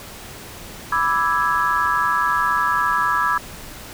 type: chord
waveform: sine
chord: E dominant seventh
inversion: second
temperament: equal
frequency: 987.8 / 1174.7 / 1318.5 / 1661.2 Hz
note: B5 / D6 / E6 / G#6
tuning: 0 / 0 / 0 / 0 cents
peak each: -22 dBFS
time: 0.92-3.38 s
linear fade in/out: 5 ms
effects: pink hiss -37 dBFS RMS until 3.93 s